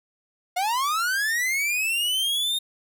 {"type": "linear sweep", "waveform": "45% pulse", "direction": "up", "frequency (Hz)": [698.5, 3700], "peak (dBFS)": -22, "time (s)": [0.56, 2.59], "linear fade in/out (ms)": 10, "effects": []}